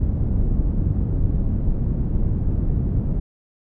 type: low-pass noise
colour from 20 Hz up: pink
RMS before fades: -20 dBFS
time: 0-3.2 s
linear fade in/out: 10 ms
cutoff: 180 Hz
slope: 12 dB/octave
effects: none